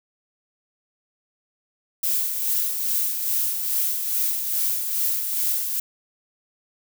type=noise with tremolo; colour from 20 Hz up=violet; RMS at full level=-22 dBFS; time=2.03-5.8 s; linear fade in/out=5 ms; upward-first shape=sine; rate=2.4 Hz; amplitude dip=45%; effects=none